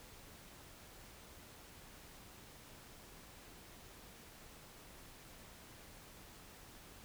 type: silence
effects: pink hiss -57 dBFS RMS until 7.04 s